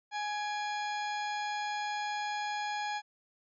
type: harmonic tone with a mistuned harmonic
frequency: 835 Hz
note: G#5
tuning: 9 cents sharp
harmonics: 1 / 2 / 3 / 4 / 5 / 6 / 8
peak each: -34 / -40 / -44 / -46 / -48 / -50 / -52 dBFS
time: 0.11-3.02 s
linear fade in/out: 50 ms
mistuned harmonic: 3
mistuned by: -68 cents
effects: none